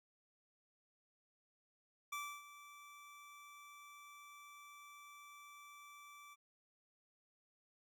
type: tone with ADSR envelope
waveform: 25% pulse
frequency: 1164 Hz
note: D6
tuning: 16 cents flat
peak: -37 dBFS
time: 2.12-6.36 s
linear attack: 8 ms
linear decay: 290 ms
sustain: -15 dB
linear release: 32 ms
effects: none